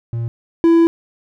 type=tone pair in turn; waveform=triangle; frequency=116.54 / 333.3 Hz; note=A#2 / E4; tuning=0 / +19 cents; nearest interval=octave + tritone; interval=1819 cents; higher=second; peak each=-17 / -6 dBFS; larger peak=second; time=0.13-0.28 / 0.64-0.87 s; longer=second; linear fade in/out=0 ms; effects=none